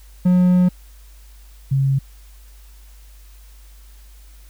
triangle / sine tone pair in turn, 180.5 / 135.85 Hz, F#3 / C#3, -43 / -35 cents, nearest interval perfect fourth, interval 492 cents, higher first, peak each -9 / -14 dBFS, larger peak first, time 0.25-0.69 / 1.71-1.99 s, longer first, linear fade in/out 10 ms, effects added 50 Hz sine -41 dBFS peak until 4.49 s + white hiss -53 dBFS RMS until 4.49 s

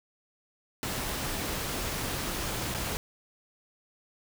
pink noise with dropouts, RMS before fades -33 dBFS, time 0.83-2.97 s, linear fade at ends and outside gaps 0 ms, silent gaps 2.741-2.747 s, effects none

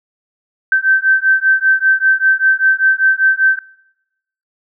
sine beating tone pair, 1548 / 1553.1 Hz, G6 / G6, -22 / -17 cents, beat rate 5.1 Hz, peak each -13 dBFS, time 0.72-3.59 s, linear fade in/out 2 ms, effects noise-tail reverb RT60 0.9 s tail -21 dB re dry

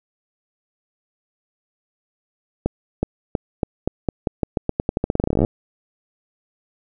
accelerating click train, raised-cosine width 2 ms, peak -5 dBFS, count 29, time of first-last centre 2.66-5.449 s, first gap 370 ms, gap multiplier 0.87, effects none

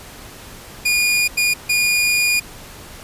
sawtooth tone bursts at uneven times, 2436 Hz, D#7, 37 cents flat, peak -11 dBFS, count 3, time 0.85-1.28 / 1.37-1.54 / 1.69-2.4 s, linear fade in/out 10 ms, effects pink hiss -38 dBFS RMS until 3.03 s + resampled to 32000 Hz

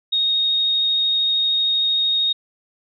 sine tone with vibrato, 3729 Hz, A#7, in tune, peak -16 dBFS, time 0.12-2.33 s, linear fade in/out 10 ms, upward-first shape triangle, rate 13 Hz, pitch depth 8 cents each way, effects none

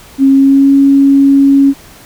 sine tone with pitch glide, 271 to 276.4 Hz, C#4 to C#4, -39 to -5 cents, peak -3 dBFS, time 0.18-1.74 s, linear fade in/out 50 ms, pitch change +34 cents, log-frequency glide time 0.3-0.73 s, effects pink hiss -37 dBFS RMS until 2.05 s

